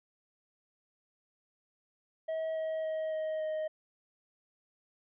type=tone with pitch steps; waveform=triangle; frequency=641 / 636.6 / 632.2 / 627.8 / 623.5 Hz; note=E5 / D#5 / D#5 / D#5 / D#5; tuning=-49 / +39 / +27 / +15 / +3 cents; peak=-30 dBFS; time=2.28-3.68 s; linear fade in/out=10 ms; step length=280 ms; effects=resampled to 8000 Hz